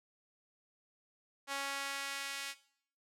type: tone with high-pass filter sweep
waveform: sawtooth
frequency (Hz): 277.2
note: C#4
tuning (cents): 0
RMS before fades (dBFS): -40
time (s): 1.47-2.55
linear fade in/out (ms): 50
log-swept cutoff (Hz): 950 to 2300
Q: 0.83
effects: noise-tail reverb RT60 0.6 s tail -17 dB re dry + low-pass 11000 Hz 12 dB/octave